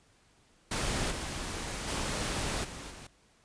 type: noise with level steps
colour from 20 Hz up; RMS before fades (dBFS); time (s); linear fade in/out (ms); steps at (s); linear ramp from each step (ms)
pink; -32 / -37 / -33 / -43 / -47; 0.71-3.07; 5; 1.1 / 1.87 / 2.63 / 2.9; 20
effects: pink hiss -65 dBFS RMS until 3.44 s + resampled to 22050 Hz